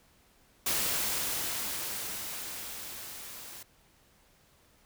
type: noise with level ramp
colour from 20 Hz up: white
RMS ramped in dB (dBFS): -29 to -46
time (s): 0.66-3.63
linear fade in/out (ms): 5
effects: pink hiss -64 dBFS RMS until 4.85 s